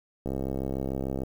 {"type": "click train", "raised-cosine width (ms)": 2, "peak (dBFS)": -18, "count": 66, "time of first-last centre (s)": [0.26, 1.235], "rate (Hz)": 66.7, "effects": ["8-bit"]}